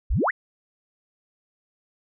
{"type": "exponential sweep", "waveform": "sine", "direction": "up", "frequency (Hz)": [35.79, 2185], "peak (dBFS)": -19, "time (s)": [0.1, 0.31], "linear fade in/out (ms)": 10, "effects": []}